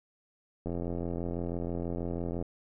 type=click train; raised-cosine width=2 ms; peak=-22 dBFS; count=153; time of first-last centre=0.66-2.425 s; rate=86.1 Hz; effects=none